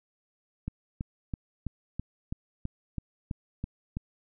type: click train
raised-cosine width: 5 ms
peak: -20 dBFS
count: 11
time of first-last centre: 0.68-3.969 s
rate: 3.04 Hz
effects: none